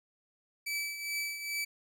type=tone with tremolo; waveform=sawtooth; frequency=2306 Hz; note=D7; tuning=32 cents flat; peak=-28 dBFS; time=0.66-1.65 s; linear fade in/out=10 ms; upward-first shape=triangle; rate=2.4 Hz; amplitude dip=65%; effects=none